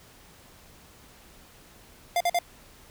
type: tone bursts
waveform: square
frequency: 698.5 Hz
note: F5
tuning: in tune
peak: -22 dBFS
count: 3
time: 2.16-2.389 s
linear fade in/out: 2 ms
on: 45 ms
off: 47 ms
effects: pink hiss -53 dBFS RMS until 2.9 s